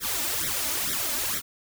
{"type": "noise with flanger", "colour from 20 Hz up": "white", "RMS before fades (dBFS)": -28, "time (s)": [0, 1.42], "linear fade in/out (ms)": 50, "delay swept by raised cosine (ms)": [0.52, 3.42], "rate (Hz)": 2.2, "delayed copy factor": 0.95, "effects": []}